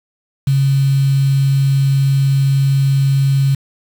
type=tone with quantisation; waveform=sine; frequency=136.9 Hz; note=C#3; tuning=21 cents flat; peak=-10 dBFS; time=0.47-3.55 s; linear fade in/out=5 ms; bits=5; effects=none